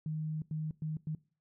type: tone bursts at uneven times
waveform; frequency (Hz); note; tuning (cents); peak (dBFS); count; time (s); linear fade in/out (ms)
sine; 155.56; D#3; 0; -33; 4; 0.06-0.42 / 0.51-0.71 / 0.82-0.97 / 1.07-1.15; 2
effects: noise-tail reverb RT60 0.4 s tail -21 dB re dry